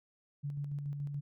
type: tone with tremolo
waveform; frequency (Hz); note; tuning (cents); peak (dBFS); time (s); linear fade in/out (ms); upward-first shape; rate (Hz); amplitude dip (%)
sine; 143.4; D3; -41; -34; 0.43-1.21; 20; square; 7; 35
effects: none